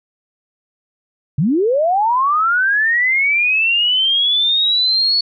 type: linear sweep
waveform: sine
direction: up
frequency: 124.8 to 4435 Hz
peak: -12 dBFS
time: 1.38-5.21 s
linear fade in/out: 5 ms
effects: none